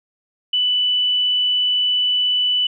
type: tone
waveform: sine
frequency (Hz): 2981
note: F#7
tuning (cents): +12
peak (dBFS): -15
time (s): 0.53-2.67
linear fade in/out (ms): 5
effects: none